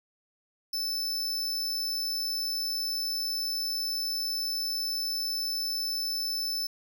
45% pulse tone, 5274 Hz, E8, in tune, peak -29 dBFS, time 0.73-6.67 s, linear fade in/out 5 ms, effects none

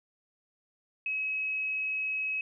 sine tone, 2559 Hz, D#7, 48 cents sharp, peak -29 dBFS, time 1.06-2.41 s, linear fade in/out 2 ms, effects none

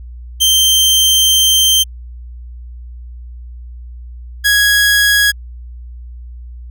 sawtooth tone pair in turn, 3136 / 1661.2 Hz, G7 / G#6, 0 / 0 cents, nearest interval major seventh, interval 1100 cents, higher first, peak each -5 dBFS, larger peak neither, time 0.4-1.84 / 4.44-5.32 s, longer first, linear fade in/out 20 ms, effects added 60 Hz sine -28 dBFS peak until 6.7 s

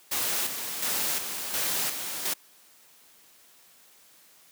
white noise with tremolo, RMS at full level -28 dBFS, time 0.11-2.34 s, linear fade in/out 10 ms, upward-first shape square, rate 1.4 Hz, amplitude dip 50%, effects white hiss -57 dBFS RMS until 4.51 s + high-pass 150 Hz 12 dB/octave

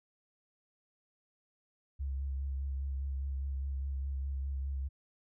sine tone with vibrato, 68.1 Hz, C#2, 30 cents flat, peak -33 dBFS, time 1.99-4.89 s, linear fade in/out 20 ms, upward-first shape sine, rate 4.9 Hz, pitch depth 29 cents each way, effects none

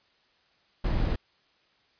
brown noise, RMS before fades -26 dBFS, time 0.84-1.16 s, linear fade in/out 5 ms, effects white hiss -66 dBFS RMS until 1.99 s + resampled to 11025 Hz

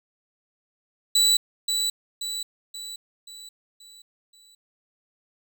30% pulse tone with echo, 3951 Hz, B7, in tune, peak -14 dBFS, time 1.15-1.37 s, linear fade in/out 5 ms, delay 530 ms, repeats 6, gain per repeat -6 dB, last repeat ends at 4.55 s, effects none

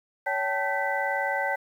sine tone cluster, 561 / 777 / 876 / 1541 / 1984 Hz, C#5 / G5 / A5 / G6 / B6, +21 / -16 / -8 / -30 / +7 cents, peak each -31 dBFS, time 0.26-1.56 s, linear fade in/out 10 ms, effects 9-bit

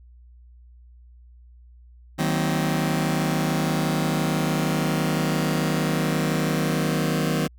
sawtooth chord, C half-diminished seventh, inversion first, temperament just, 156.98 / 188.37 / 235.5 / 261.6 Hz, Eb3 / Gb3 / Bb3 / C4, +16 / +31 / +18 / 0 cents, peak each -20 / -23 / -25 / -25 dBFS, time 2.18-7.48 s, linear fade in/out 20 ms, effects added 60 Hz sine -46 dBFS peak until 7.58 s

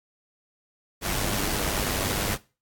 pink noise with amplitude modulation, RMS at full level -25 dBFS, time 1.01-2.38 s, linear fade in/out 50 ms, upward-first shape sine, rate 99.3 Hz, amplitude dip 50%, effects noise-tail reverb RT60 0.3 s tail -18 dB re dry + AAC 64 kbps

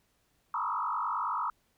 sine tone with frequency modulation, 1110 Hz, C#6, 2 cents sharp, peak -29 dBFS, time 0.54-1.5 s, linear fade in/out 2 ms, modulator 49.1 Hz, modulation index 4.2, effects pink hiss -72 dBFS RMS until 1.77 s

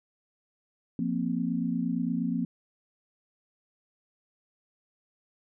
sine chord, F suspended fourth, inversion none, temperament equal, 174.61 / 233.1 / 261.6 Hz, F3 / Bb3 / C4, 0 / 0 / 0 cents, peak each -31 / -30 / -31 dBFS, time 0.99-2.45 s, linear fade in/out 2 ms, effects none

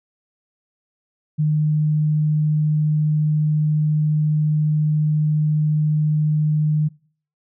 sine tone, 152.4 Hz, D#3, 36 cents flat, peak -15 dBFS, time 1.38-6.89 s, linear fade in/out 20 ms, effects noise-tail reverb RT60 0.5 s tail -24 dB re dry

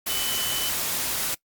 sine tone in noise, 3012 Hz, F#7, 30 cents sharp, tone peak -29 dBFS, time 0.09-0.7 s, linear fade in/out 10 ms, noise white, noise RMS -27 dBFS, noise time 0.06-1.35 s, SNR -5 dB, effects noise-tail reverb RT60 0.1 s tail -22 dB re dry + Opus 48 kbps

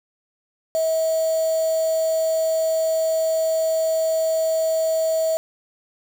sine tone with quantisation, 644 Hz, E5, 41 cents flat, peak -18 dBFS, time 0.75-5.37 s, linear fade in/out 0 ms, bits 5, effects none

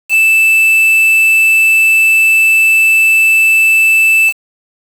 triangle tone with quantisation, 2640 Hz, E7, 2 cents sharp, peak -4 dBFS, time 0.09-4.33 s, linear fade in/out 50 ms, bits 4, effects none

